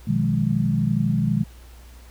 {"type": "chord", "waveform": "sine", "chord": "F half-diminished seventh", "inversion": "second", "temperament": "equal with one note detuned", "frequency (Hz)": [123.47, 155.56, 177.87, 207.7], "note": ["Cb3", "Eb3", "F3", "Ab3"], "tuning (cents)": [0, 0, 32, 0], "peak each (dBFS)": [-24, -23, -26, -23], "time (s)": [0.07, 1.44], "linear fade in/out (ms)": 10, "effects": ["added 60 Hz sine -42 dBFS peak until 2.1 s", "pink hiss -52 dBFS RMS until 2.1 s"]}